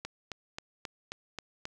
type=click train; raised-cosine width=0.2 ms; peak=-20 dBFS; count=7; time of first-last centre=0.05-1.654 s; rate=3.74 Hz; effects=none